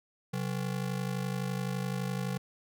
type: ring-modulated tone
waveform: square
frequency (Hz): 157.6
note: D#3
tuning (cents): +23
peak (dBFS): -29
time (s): 0.33-2.38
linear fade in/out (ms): 10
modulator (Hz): 25.9
effects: none